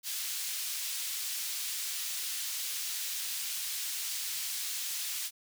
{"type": "high-pass noise", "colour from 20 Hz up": "pink", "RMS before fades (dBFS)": -36, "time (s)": [0.03, 5.31], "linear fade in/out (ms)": 50, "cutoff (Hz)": 3600, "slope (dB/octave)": 12, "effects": []}